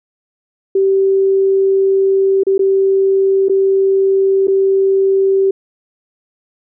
sine tone with dropouts, 387.6 Hz, G4, 20 cents flat, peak -9 dBFS, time 0.75-5.51 s, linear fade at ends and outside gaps 5 ms, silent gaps 2.435-2.467 / 2.58-2.592 / 3.485-3.495 / 4.472-4.48 s, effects none

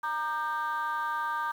sine chord, G minor, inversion first, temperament equal with one note detuned, 932.3 / 1200.7 / 1568 Hz, Bb5 / D6 / G6, 0 / +38 / 0 cents, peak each -31 / -31 / -33 dBFS, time 0.03-1.52 s, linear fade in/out 10 ms, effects tanh soft clip ceiling -24 dBFS + 9-bit

